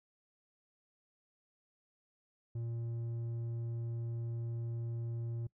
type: tone with low-pass filter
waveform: square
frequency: 116.54 Hz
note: A#2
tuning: in tune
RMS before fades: -39 dBFS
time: 2.55-5.47 s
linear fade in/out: 5 ms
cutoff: 280 Hz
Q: 0.56
effects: noise-tail reverb RT60 0.1 s tail -23 dB re dry